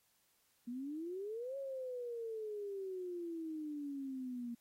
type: exponential two-way sweep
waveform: sine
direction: up then down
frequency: 234 to 554.4 to 234 Hz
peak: -40 dBFS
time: 0.67-4.55 s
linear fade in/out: 10 ms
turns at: 1.57 s
effects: white hiss -75 dBFS RMS until 4.6 s + AAC 48 kbps